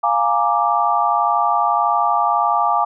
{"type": "chord", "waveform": "sine", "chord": "Bb dominant seventh", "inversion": "second", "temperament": "equal", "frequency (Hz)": [698.5, 830.6, 932.3, 1174.7], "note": ["F5", "Ab5", "Bb5", "D6"], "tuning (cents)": [0, 0, 0, 0], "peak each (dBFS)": [-20, -19, -22, -18], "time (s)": [0.03, 2.85], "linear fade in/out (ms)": 10, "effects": []}